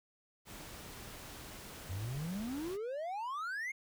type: noise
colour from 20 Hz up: pink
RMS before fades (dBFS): -49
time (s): 0.45-2.78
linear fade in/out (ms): 50
type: exponential sweep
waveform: triangle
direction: up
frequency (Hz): 85.9 to 2189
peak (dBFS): -35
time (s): 1.89-3.72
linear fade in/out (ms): 10
effects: none